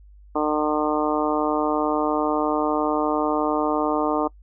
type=harmonic tone; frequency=151.5 Hz; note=D#3; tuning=46 cents flat; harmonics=2 / 3 / 4 / 5 / 6 / 7 / 8; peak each=-24 / -26 / -27 / -28 / -29 / -29 / -30 dBFS; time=0.35-4.28 s; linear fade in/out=10 ms; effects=noise-tail reverb RT60 0.1 s tail -24 dB re dry + added 50 Hz sine -45 dBFS peak until 4.42 s